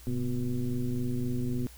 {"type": "tone with frequency modulation", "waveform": "sine", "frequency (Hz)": 129.9, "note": "C3", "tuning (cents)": -12, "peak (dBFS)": -27, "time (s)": [0.07, 1.67], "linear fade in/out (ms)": 0, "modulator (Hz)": 118, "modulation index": 1.5, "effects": ["added 60 Hz sine -49 dBFS peak until 1.77 s", "white hiss -54 dBFS RMS until 1.77 s"]}